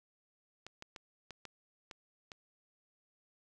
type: clicks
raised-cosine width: 0.2 ms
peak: -29 dBFS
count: 7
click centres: 0.666 / 0.824 / 0.962 / 1.307 / 1.453 / 1.912 / 2.318 s
effects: none